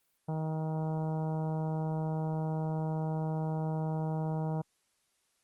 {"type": "harmonic tone", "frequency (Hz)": 157.7, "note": "D#3", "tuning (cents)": 24, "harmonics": [1, 2, 3, 4, 5, 6, 7, 8, 9], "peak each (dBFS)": [-31, -43, -42, -43, -43, -46, -58, -58, -60], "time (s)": [0.28, 4.62], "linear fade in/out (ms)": 10, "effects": ["white hiss -75 dBFS RMS until 5.43 s", "Opus 32 kbps"]}